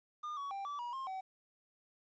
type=tone with pitch steps; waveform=triangle; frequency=1211 / 1124 / 788 / 1156 / 961 / 1064 / 760 Hz; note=D#6 / C#6 / G5 / D6 / B5 / C6 / F#5; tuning=-47 / +24 / +9 / -28 / -48 / +29 / +46 cents; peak=-37 dBFS; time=0.23-1.21 s; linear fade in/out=10 ms; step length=140 ms; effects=resampled to 16000 Hz + 12-bit